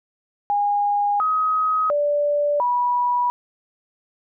sine tone with pitch steps, 818 / 1264 / 584 / 975 Hz, G#5 / D#6 / D5 / B5, -26 / +27 / -10 / -23 cents, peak -17 dBFS, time 0.5-3.3 s, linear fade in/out 0 ms, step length 700 ms, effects none

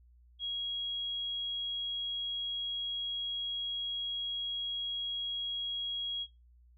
sine tone, 3300 Hz, G#7, 12 cents flat, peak -33 dBFS, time 0.39-6.27 s, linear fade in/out 50 ms, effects noise-tail reverb RT60 0.2 s tail -18 dB re dry + added 60 Hz sine -58 dBFS peak until 6.77 s

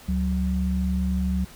sine tone pair together, 71.33 / 185 Hz, D2 / F#3, -50 / 0 cents, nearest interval octave + major third, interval 1650 cents, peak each -24 dBFS, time 0.08-1.45 s, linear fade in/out 10 ms, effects pink hiss -47 dBFS RMS until 1.55 s

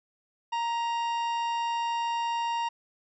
harmonic tone with a mistuned harmonic, 932.3 Hz, A#5, in tune, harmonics 1 / 2 / 3 / 4 / 5 / 6 / 8, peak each -27 / -43 / -38 / -48 / -52 / -49 / -56 dBFS, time 0.52-2.69 s, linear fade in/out 10 ms, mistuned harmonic 2, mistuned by +35 cents, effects none

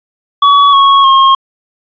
square tone with pitch steps, 1132 / 1103.6 / 1075.9 Hz, C#6 / C#6 / C6, +36 / -8 / +48 cents, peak -4 dBFS, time 0.42-1.35 s, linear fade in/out 5 ms, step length 310 ms, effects resampled to 11025 Hz + 7-bit

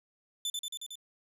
sawtooth tone with echo, 3520 Hz, A7, in tune, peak -28 dBFS, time 0.45-0.5 s, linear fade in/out 2 ms, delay 91 ms, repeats 5, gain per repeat -2 dB, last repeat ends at 0.955 s, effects resampled to 32000 Hz

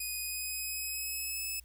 5% pulse tone with pitch glide, 2489 to 2595 Hz, D#7 to E7, 0 to -28 cents, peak -26 dBFS, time 0-1.6 s, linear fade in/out 5 ms, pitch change +72 cents, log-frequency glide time 0.21-1.42 s, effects added 60 Hz sine -54 dBFS peak until 1.64 s + white hiss -68 dBFS RMS until 1.64 s

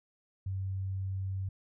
sine tone, 95.7 Hz, G2, 41 cents flat, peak -32 dBFS, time 0.46-1.49 s, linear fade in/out 5 ms, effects none

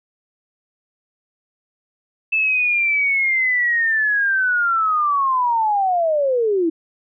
sine linear sweep, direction down, 2637 to 314.1 Hz, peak -15 dBFS, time 2.32-6.7 s, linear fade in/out 10 ms, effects none

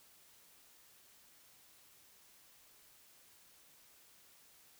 silence, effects white hiss -64 dBFS RMS until 4.79 s

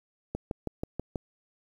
click train, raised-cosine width 2 ms, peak -18 dBFS, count 6, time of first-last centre 0.35-1.158 s, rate 6.19 Hz, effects 9-bit

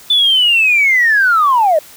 sine linear sweep, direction down, 3520 to 583 Hz, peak -7 dBFS, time 0.1-1.79 s, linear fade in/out 5 ms, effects tanh soft clip ceiling -3 dBFS + white hiss -39 dBFS RMS until 1.96 s

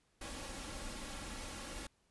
pink noise with comb filter, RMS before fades -45 dBFS, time 0.21-1.87 s, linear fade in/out 5 ms, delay 3.6 ms, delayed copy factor +0.6, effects pink hiss -75 dBFS RMS until 2.1 s + resampled to 24000 Hz

